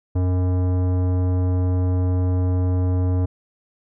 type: tone with tanh clipping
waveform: sine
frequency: 91.1 Hz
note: F#2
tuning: 26 cents flat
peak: -19 dBFS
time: 0.15-3.26 s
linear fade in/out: 10 ms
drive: 16 dB
effects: none